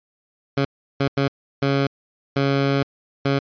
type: tone bursts at uneven times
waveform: 15% pulse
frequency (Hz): 138.59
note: C#3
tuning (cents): 0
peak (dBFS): -11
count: 6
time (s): 0.57-0.65 / 1-1.08 / 1.17-1.28 / 1.62-1.87 / 2.36-2.83 / 3.25-3.39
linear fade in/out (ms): 5
effects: resampled to 11025 Hz